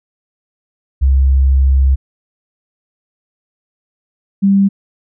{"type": "tone pair in turn", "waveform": "sine", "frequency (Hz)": [67, 196.98], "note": ["C2", "G3"], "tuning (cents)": [42, 9], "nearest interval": "octave + perfect fifth", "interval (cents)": 1867, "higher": "second", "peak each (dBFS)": -7, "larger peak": "neither", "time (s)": [[1.01, 1.96], [4.42, 4.69]], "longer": "first", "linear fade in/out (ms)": 20, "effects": []}